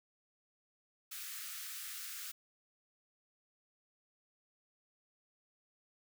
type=high-pass noise; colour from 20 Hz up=white; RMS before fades=-45 dBFS; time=1.11-2.32 s; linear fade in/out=10 ms; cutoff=1200 Hz; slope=96 dB/octave; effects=none